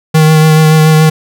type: tone with vibrato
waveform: square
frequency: 156.5 Hz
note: D#3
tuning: 10 cents sharp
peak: -4 dBFS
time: 0.14-1.1 s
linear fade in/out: 10 ms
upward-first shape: triangle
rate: 7 Hz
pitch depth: 21 cents each way
effects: none